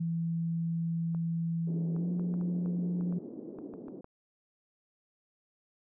sine tone with pitch glide, 166.4 to 176.29 Hz, E3 to F3, +17 to +17 cents, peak -29 dBFS, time 0-3.19 s, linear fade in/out 10 ms, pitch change +100 cents, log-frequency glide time 1.97-2.07 s
clicks, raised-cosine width 1 ms, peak -35 dBFS, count 12, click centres 1.148 / 1.964 / 2.196 / 2.34 / 2.412 / 2.66 / 3.01 / 3.125 / 3.587 / 3.738 / 3.883 / 4.044 s
pink band-pass noise, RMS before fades -44 dBFS, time 1.67-4.01 s, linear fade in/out 2 ms, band 230 to 400 Hz, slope 24 dB/octave
effects none

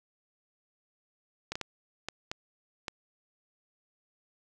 clicks, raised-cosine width 0.2 ms, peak -17 dBFS, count 6, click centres 1.52 / 1.555 / 1.613 / 2.086 / 2.315 / 2.882 s, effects none

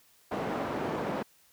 white band-pass noise, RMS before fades -33 dBFS, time 0.31-1.23 s, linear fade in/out 10 ms, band 130 to 740 Hz, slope 12 dB/octave, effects white hiss -63 dBFS RMS until 1.52 s

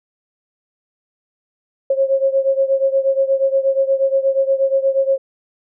sine beating tone pair, 538 / 546.4 Hz, C5 / C#5, +48 / -25 cents, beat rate 8.4 Hz, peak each -15 / -18 dBFS, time 1.9-5.18 s, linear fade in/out 5 ms, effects none

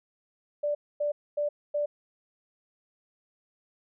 sine tone bursts, 587.3 Hz, D5, in tune, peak -25 dBFS, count 4, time 0.63-1.86 s, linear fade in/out 10 ms, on 120 ms, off 250 ms, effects none

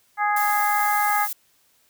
harmonic tone, 415.3 Hz, G#4, in tune, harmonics 2 / 3 / 4 / 5, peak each -21 / -25 / -27 / -29 dBFS, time 0.17-1.28 s, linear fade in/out 50 ms
violet noise, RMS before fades -29 dBFS, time 0.36-1.33 s, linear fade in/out 5 ms
effects white hiss -62 dBFS RMS until 1.89 s

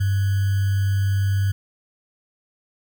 sine tone with sample-and-hold, 98 Hz, G2, in tune, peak -17 dBFS, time 0-1.52 s, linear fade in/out 10 ms, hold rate 1575 Hz, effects none

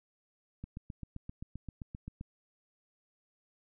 click train, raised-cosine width 5 ms, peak -29 dBFS, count 13, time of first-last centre 0.64-2.211 s, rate 7.64 Hz, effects none

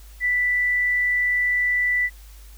sine tone, 1976 Hz, B6, in tune, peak -18 dBFS, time 0.2-2.1 s, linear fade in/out 50 ms, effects added 51 Hz sine -41 dBFS peak until 2.57 s + white hiss -52 dBFS RMS until 2.57 s

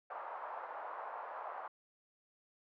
white band-pass noise, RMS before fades -45 dBFS, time 0.1-1.68 s, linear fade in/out 5 ms, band 650 to 1100 Hz, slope 24 dB/octave, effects none

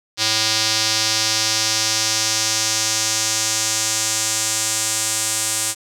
square tone with band-pass filter sweep, 110 Hz, A2, in tune, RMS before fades -20 dBFS, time 0.17-5.75 s, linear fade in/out 50 ms, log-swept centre 4800 to 8200 Hz, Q 2.2, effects none

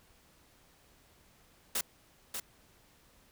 white noise with echo, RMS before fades -32 dBFS, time 1.75-1.81 s, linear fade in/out 5 ms, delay 590 ms, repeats 1, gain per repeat -6 dB, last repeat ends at 2.4 s, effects pink hiss -64 dBFS RMS until 3.31 s

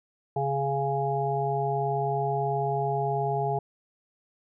harmonic tone, 138.5 Hz, C#3, 1 cent flat, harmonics 1 / 3 / 5 / 6, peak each -30 / -30 / -30 / -30 dBFS, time 0.36-3.59 s, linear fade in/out 5 ms, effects none

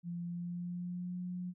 sine tone with pitch glide, 172.7 to 179.62 Hz, F3 to F3, -19 to +49 cents, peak -37 dBFS, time 0.03-1.54 s, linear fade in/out 50 ms, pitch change +68 cents, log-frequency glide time 0.24-1.18 s, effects none

